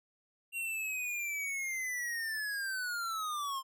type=linear sweep; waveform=square; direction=down; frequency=2765 to 1046.5 Hz; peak=-35 dBFS; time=0.52-3.63 s; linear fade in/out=50 ms; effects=none